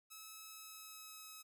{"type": "tone with pitch glide", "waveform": "5% pulse", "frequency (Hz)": [1294, 1282.1], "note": ["E6", "E6"], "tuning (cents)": [-32, -48], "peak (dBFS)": -40, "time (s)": [0.1, 1.43], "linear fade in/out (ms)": 20, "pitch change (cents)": -16, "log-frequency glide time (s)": [0.48, 1.26], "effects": []}